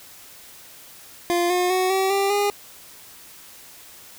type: tone with pitch steps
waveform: 25% pulse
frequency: 348 / 359.2 / 370.8 / 382.8 / 395.2 / 407.9 Hz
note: F4 / F4 / F#4 / G4 / G4 / G#4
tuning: -6 / +49 / +4 / -41 / +14 / -31 cents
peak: -15 dBFS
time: 1.3-2.5 s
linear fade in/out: 0 ms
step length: 200 ms
effects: white hiss -45 dBFS RMS until 4.18 s